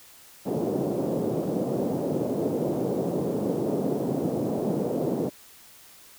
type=band-pass noise; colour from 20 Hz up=white; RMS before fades=-27 dBFS; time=0.45-5.3 s; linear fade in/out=20 ms; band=140 to 520 Hz; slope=24 dB/octave; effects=white hiss -51 dBFS RMS until 6.18 s